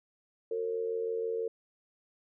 sine tone with amplitude modulation, 454.6 Hz, A#4, 43 cents flat, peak -27 dBFS, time 0.51-1.48 s, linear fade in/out 5 ms, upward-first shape sine, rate 86.1 Hz, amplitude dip 70%, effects none

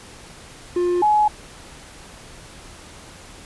triangle / sine tone pair in turn, 353.9 / 844.4 Hz, F4 / G#5, +23 / +29 cents, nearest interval octave + minor third, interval 1506 cents, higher second, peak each -15 / -13 dBFS, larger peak second, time 0.76-1.02 / 1.02-1.28 s, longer neither, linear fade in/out 5 ms, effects pink hiss -42 dBFS RMS until 3.45 s + resampled to 24000 Hz

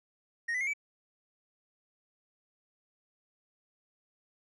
triangle tone with pitch steps, 1864.7 / 1998.5 / 2142 / 2296 Hz, A#6 / B6 / C7 / D7, 0 / +20 / +40 / -40 cents, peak -28 dBFS, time 0.48-0.736 s, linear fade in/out 10 ms, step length 64 ms, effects resampled to 24000 Hz

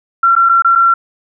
sine tone with dropouts, 1363 Hz, F6, 43 cents flat, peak -6 dBFS, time 0.23-0.94 s, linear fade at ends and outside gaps 5 ms, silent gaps 0.353-0.363 / 0.49-0.494 / 0.622-0.646 / 0.753-0.757 s, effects none

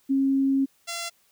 sine / 5% pulse tone pair in turn, 271.1 / 683.1 Hz, C#4 / F5, -38 / -38 cents, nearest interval octave + major third, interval 1600 cents, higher second, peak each -19 dBFS, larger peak neither, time 0.09-0.66 / 0.87-1.1 s, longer first, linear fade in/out 20 ms, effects white hiss -64 dBFS RMS until 1.31 s

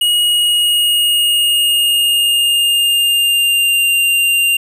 square tone with pitch glide, 2889 to 2787 Hz, F#7 to F7, -42 to -4 cents, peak -11 dBFS, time 0.01-4.57 s, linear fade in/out 5 ms, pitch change -62 cents, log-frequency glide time 0.26-3.89 s, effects none

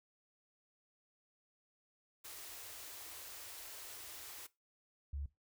white band-stop noise, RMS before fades -50 dBFS, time 2.24-4.47 s, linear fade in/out 10 ms, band 120 to 280 Hz, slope 96 dB/octave
sine tone, 70.8 Hz, C#2, 37 cents sharp, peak -39 dBFS, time 5.13-5.26 s, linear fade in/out 5 ms
effects noise-tail reverb RT60 0.2 s tail -18 dB re dry

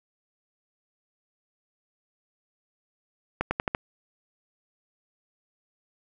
accelerating click train, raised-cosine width 0.5 ms, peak -10 dBFS, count 5, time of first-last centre 3.41-3.749 s, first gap 100 ms, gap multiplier 0.89, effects none

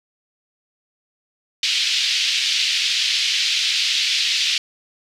white band-pass noise, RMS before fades -20 dBFS, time 1.63-4.58 s, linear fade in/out 2 ms, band 2500 to 4600 Hz, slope 24 dB/octave, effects none

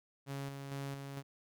sawtooth tone with tremolo, 138.59 Hz, C#3, in tune, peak -35 dBFS, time 0.26-1.23 s, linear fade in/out 50 ms, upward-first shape square, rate 2.2 Hz, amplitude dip 40%, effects none

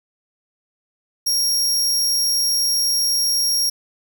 sawtooth tone, 5588 Hz, F8, in tune, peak -14 dBFS, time 1.26-3.7 s, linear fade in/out 10 ms, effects none

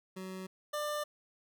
25% pulse tone pair in turn, 187.5 / 595.3 Hz, F#3 / D5, +23 / +23 cents, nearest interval octave + minor sixth, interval 2000 cents, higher second, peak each -37 / -30 dBFS, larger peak second, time 0.16-0.47 / 0.73-1.04 s, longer neither, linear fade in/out 10 ms, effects none

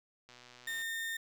click train, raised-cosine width 0.2 ms, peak -37 dBFS, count 66, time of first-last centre 0.29-0.818 s, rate 123 Hz
35% pulse tone, 1823 Hz, A#6, 39 cents flat, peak -34 dBFS, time 0.67-1.17 s, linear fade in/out 5 ms
effects none

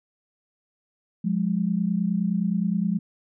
sine tone pair together, 178.27 / 207.9 Hz, F3 / G#3, +36 / +2 cents, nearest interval minor third, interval 266 cents, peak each -24 dBFS, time 1.24-2.99 s, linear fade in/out 10 ms, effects none

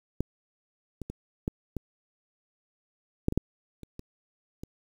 clicks, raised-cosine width 3 ms, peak -14 / -23 / -23 / -15 / -19 / -10 / -18 / -10 / -30 / -27 / -25 dBFS, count 11, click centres 0.206 / 1.017 / 1.1 / 1.479 / 1.767 / 3.284 / 3.324 / 3.376 / 3.833 / 3.994 / 4.635 s, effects 8-bit

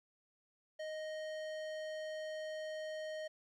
square tone with low-pass filter, 622.3 Hz, D#5, in tune, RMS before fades -43 dBFS, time 0.79-3.28 s, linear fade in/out 10 ms, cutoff 5200 Hz, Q 0.61, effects 13-bit

